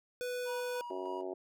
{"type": "tone", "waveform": "square", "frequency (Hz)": 494.6, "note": "B4", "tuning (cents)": 3, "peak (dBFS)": -36, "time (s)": [0.21, 0.81], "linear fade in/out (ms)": 0}
{"type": "tone with tremolo", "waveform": "triangle", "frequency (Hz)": 960, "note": "B5", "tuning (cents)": -49, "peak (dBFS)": -39, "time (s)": [0.45, 1.24], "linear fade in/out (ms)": 50, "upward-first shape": "square", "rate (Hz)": 3.3, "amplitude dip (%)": 40}
{"type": "harmonic tone", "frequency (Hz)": 93, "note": "F#2", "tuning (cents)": 9, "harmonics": [3, 4, 5, 6, 7, 8, 9, 10], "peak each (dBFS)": [-48, -39, -49, -47, -44, -53, -52, -57], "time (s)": [0.9, 1.34], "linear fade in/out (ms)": 5}
{"effects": []}